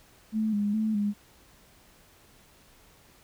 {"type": "tone with vibrato", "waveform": "sine", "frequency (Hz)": 211.6, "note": "G#3", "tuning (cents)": 33, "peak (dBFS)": -24, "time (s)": [0.32, 1.14], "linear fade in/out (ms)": 50, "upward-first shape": "square", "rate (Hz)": 2.4, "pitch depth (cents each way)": 51, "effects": ["pink hiss -58 dBFS RMS until 3.23 s"]}